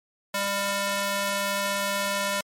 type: tone with high-pass filter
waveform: square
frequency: 199.7 Hz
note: G3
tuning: 32 cents sharp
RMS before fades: -27 dBFS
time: 0.34-2.41 s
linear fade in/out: 5 ms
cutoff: 650 Hz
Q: 0.59
effects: MP3 64 kbps